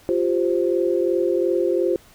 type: chord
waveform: sine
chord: F suspended second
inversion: none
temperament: equal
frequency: 349.2 / 392 / 523.3 Hz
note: F4 / G4 / C5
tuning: 0 / 0 / 0 cents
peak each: -20 / -23 / -23 dBFS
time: 0.09-1.96 s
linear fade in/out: 0 ms
effects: pink hiss -51 dBFS RMS until 2.14 s